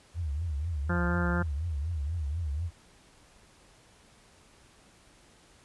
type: tone with vibrato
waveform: sine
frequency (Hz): 77.8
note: D#2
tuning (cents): 0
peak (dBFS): -29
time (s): 0.14-2.71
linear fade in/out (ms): 50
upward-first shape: triangle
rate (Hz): 4.1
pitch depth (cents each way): 240
type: harmonic tone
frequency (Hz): 174.61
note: F3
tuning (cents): 0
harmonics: 1 / 2 / 3 / 4 / 5 / 6 / 7 / 8 / 9 / 10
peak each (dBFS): -29 / -37 / -38 / -43 / -41 / -43 / -41 / -35 / -38 / -44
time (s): 0.89-1.43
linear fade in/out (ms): 10
effects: pink hiss -59 dBFS RMS until 5.64 s + resampled to 24000 Hz